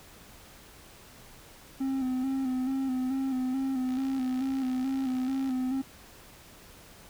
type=tone with vibrato; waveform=triangle; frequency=261.6 Hz; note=C4; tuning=in tune; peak=-25 dBFS; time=1.8-5.82 s; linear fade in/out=10 ms; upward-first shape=square; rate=2.3 Hz; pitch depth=39 cents each way
type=click train; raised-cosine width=0.2 ms; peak=-31 dBFS; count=101; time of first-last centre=3.89-5.508 s; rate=61.8 Hz
effects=pink hiss -52 dBFS RMS until 7.09 s